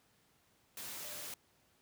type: tone in noise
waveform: sine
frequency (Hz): 599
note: D5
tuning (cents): +34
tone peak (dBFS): -56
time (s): 1.04-1.25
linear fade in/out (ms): 2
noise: white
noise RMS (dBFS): -45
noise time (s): 0.77-1.34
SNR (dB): -14
effects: pink hiss -71 dBFS RMS until 1.81 s + high-pass 80 Hz 12 dB/octave